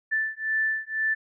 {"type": "beating tone pair", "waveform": "sine", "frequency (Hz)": [1760, 1762], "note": ["A6", "A6"], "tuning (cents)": [0, 2], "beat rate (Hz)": 2, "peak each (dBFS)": -27, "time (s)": [0.11, 1.15], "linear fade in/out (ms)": 20, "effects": []}